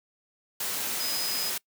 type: tone in noise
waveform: sine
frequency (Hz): 5020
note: D#8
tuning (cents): +15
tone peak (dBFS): -31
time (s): 1-1.5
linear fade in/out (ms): 5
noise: white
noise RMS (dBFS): -31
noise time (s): 0.6-1.58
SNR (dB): -3
effects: noise-tail reverb RT60 0.1 s tail -24 dB re dry + high-pass 150 Hz 12 dB/octave